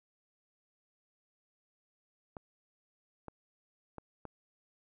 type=clicks; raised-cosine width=1 ms; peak=-29 dBFS; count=4; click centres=2.368 / 3.283 / 3.983 / 4.253 s; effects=none